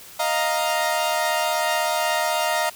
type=chord; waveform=sawtooth; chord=Eb suspended second; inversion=none; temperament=equal; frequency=622.3 / 698.5 / 932.3 Hz; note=Eb5 / F5 / Bb5; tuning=0 / 0 / 0 cents; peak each=-21 dBFS; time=0.19-2.7 s; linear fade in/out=10 ms; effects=white hiss -43 dBFS RMS until 2.75 s